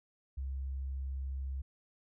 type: tone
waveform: sine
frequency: 67 Hz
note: C2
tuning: 42 cents sharp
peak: -35 dBFS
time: 0.37-1.62 s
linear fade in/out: 10 ms
effects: none